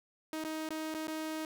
sawtooth tone with dropouts, 314.3 Hz, D#4, 18 cents sharp, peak -32 dBFS, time 0.33-1.45 s, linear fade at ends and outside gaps 1 ms, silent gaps 0.44-0.448 / 0.689-0.705 / 0.942-0.947 / 1.071-1.08 s, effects none

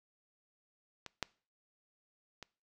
clicks, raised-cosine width 0.2 ms, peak -26 / -16 / -28 dBFS, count 3, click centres 1.063 / 1.227 / 2.427 s, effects noise-tail reverb RT60 0.4 s tail -23 dB re dry

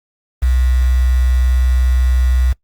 sine tone with quantisation, 62.8 Hz, B1, 30 cents sharp, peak -10 dBFS, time 0.42-2.53 s, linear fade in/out 10 ms, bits 5, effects noise-tail reverb RT60 0.1 s tail -22 dB re dry + Opus 24 kbps

